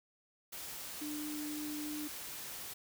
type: tone in noise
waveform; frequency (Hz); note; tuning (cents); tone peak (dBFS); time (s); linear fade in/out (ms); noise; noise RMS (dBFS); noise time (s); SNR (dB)
sine; 299.5; D4; +34; -39; 1.01-2.08; 10; white; -45; 0.52-2.74; +3
effects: none